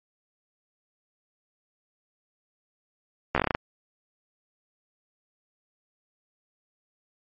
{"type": "slowing click train", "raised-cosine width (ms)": 0.5, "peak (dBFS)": -7, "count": 9, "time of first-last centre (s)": [3.35, 3.549], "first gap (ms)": 13, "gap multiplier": 1.18, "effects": ["MP3 32 kbps"]}